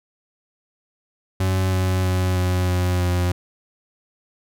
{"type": "tone with pitch steps", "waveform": "40% pulse", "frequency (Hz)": [94, 93.03, 92.07, 91.11, 90.17, 89.24], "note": ["F#2", "F#2", "F#2", "F#2", "F#2", "F2"], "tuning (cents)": [28, 10, -8, -26, -44, 38], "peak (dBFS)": -17, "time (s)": [1.4, 3.32], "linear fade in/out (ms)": 5, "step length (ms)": 320, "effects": []}